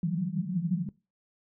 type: band-pass noise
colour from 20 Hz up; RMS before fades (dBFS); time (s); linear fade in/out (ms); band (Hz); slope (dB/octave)
pink; -30; 0.03-0.89; 2; 160 to 190; 96
effects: noise-tail reverb RT60 0.3 s tail -22 dB re dry